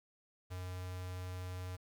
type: tone with notch filter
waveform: square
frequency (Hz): 91.2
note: F#2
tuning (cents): -24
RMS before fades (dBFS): -43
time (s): 0.5-1.77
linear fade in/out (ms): 20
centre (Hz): 230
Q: 1.1
effects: 11-bit